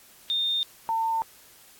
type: tone pair in turn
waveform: sine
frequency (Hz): 3640 / 901.4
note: A#7 / A5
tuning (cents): -42 / +42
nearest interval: 2 octaves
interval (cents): 2416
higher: first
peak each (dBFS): -23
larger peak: neither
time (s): 0.3-0.63 / 0.89-1.22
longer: neither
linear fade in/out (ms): 0
effects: white hiss -53 dBFS RMS until 1.79 s + AAC 64 kbps